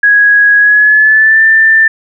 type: tone with pitch glide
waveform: sine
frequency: 1661.2 to 1780.4 Hz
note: G#6 to A6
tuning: 0 to +20 cents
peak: -3 dBFS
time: 0.03-1.88 s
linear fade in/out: 5 ms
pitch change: +120 cents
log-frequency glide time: 0.58-1.43 s
effects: none